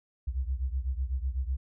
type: beating tone pair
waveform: sine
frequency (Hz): 62.4 / 70.4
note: B1 / C#2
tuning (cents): +19 / +27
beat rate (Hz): 8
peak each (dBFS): -30 / -33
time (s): 0.27-1.57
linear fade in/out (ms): 10
effects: none